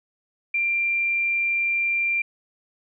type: tone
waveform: sine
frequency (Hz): 2374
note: D7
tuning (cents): +18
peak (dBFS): -20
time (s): 0.54-2.22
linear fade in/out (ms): 5
effects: none